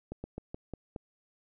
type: slowing click train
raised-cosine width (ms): 2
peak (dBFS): -25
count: 6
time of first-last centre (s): 0.12-0.962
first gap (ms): 120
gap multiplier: 1.17
effects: none